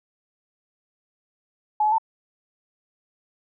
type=tone with pitch steps; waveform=sine; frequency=849 / 855 / 894 Hz; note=G#5 / A5 / A5; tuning=+38 / -50 / +27 cents; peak=-17 dBFS; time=1.8-1.983 s; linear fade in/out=5 ms; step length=61 ms; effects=none